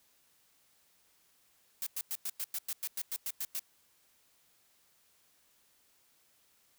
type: noise bursts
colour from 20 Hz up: blue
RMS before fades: -36 dBFS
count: 13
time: 1.82-3.594 s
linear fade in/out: 2 ms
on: 46 ms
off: 98 ms
effects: white hiss -69 dBFS RMS until 6.78 s